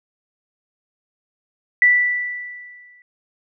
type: tone with exponential decay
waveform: sine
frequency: 1969 Hz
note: B6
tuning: 6 cents flat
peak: -8 dBFS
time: 1.82-3.02 s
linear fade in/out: 1 ms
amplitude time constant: 260 ms
effects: none